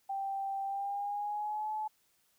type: tone with pitch glide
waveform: sine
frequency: 784 to 859.9 Hz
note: G5 to A5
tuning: 0 to -40 cents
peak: -33 dBFS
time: 0.09-1.88 s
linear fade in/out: 10 ms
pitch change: +160 cents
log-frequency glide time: 0.64-1.71 s
effects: white hiss -72 dBFS RMS until 2.38 s